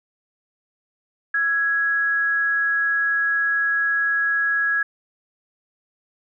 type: tone pair together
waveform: sine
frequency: 1341 / 1665.2 Hz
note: E6 / G#6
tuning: +29 / +4 cents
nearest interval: major third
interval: 375 cents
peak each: -29 / -18 dBFS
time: 1.34-4.83 s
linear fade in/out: 5 ms
effects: none